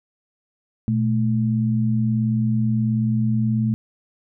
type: tone pair together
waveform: sine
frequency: 119.24 / 217.8 Hz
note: A#2 / A3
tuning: +40 / -17 cents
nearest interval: minor seventh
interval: 1043 cents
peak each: -20 dBFS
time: 0.88-3.74 s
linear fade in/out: 0 ms
effects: none